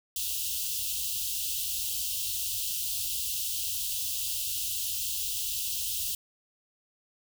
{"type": "band-stop noise", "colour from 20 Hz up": "white", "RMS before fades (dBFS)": -32, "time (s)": [0.16, 6.15], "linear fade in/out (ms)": 2, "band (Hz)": [110, 2700], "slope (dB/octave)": 96, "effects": []}